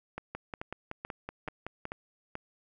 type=two click trains; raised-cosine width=0.5 ms; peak=-22 / -22 dBFS; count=6 / 9; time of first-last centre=0.18-2.354 / 0.35-1.854 s; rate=2.3 / 5.32 Hz; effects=none

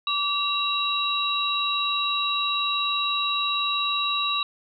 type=tone cluster; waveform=sine; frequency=1157 / 2743 / 3873 Hz; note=D6 / F7 / B7; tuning=-26 / -32 / -35 cents; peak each=-27 / -29 / -25 dBFS; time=0.07-4.43 s; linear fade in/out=2 ms; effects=none

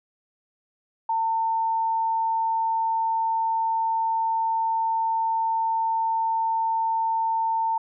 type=tone; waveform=sine; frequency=900 Hz; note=A5; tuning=39 cents sharp; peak=-21 dBFS; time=1.09-7.78 s; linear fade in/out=5 ms; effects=none

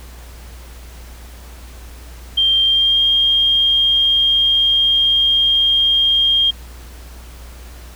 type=tone with pitch glide; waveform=sine; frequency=3174 to 3218 Hz; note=G7 to G7; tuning=+21 to +45 cents; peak=-11 dBFS; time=2.37-6.51 s; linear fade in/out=10 ms; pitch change=+24 cents; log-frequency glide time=2.63-3.01 s; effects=added 60 Hz sine -34 dBFS peak until 7.95 s + pink hiss -42 dBFS RMS until 7.95 s

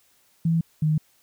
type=tone pair in turn; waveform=sine; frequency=164.81 / 154.49 Hz; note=E3 / D#3; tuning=0 / -12 cents; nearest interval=minor second; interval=112 cents; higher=first; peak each=-18 dBFS; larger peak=neither; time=0.45-0.61 / 0.82-0.98 s; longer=neither; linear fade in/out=5 ms; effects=white hiss -62 dBFS RMS until 1.22 s

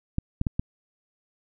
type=clicks; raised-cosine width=5 ms; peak=-12 dBFS; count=4; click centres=0.184 / 0.414 / 0.468 / 0.595 s; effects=none

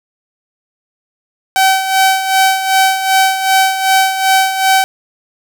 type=tone with tremolo; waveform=sawtooth; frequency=766 Hz; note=G5; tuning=40 cents flat; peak=-3 dBFS; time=1.56-4.84 s; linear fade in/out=0 ms; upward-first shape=sine; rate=2.6 Hz; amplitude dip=65%; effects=none

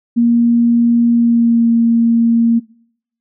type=tone with pitch glide; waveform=sine; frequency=235.5 to 231.6 Hz; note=A#3 to A#3; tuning=+18 to -11 cents; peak=-8 dBFS; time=0.16-2.6 s; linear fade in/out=20 ms; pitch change=-29 cents; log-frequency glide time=1.11-1.69 s; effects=noise-tail reverb RT60 0.7 s tail -25 dB re dry

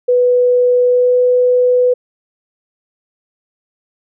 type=tone with pitch glide; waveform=sine; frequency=493.9 to 497 Hz; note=B4 to B4; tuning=0 to +11 cents; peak=-8 dBFS; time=0.08-1.94 s; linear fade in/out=10 ms; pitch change=+11 cents; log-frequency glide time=0.86-1.16 s; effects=none

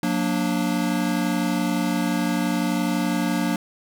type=chord; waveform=square; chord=Gb augmented; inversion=none; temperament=equal with one note detuned; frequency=181.4 / 233.1 / 293.7 Hz; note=Gb3 / Bb3 / D4; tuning=-34 / 0 / 0 cents; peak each=-26 dBFS; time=0.03-3.56 s; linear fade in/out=2 ms; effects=none

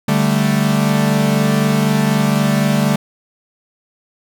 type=chord; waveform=45% pulse; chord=D suspended fourth; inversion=none; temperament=equal; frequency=146.83 / 196 / 220 Hz; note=D3 / G3 / A3; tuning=0 / 0 / 0 cents; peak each=-17 dBFS; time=0.08-2.96 s; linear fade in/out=5 ms; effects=none

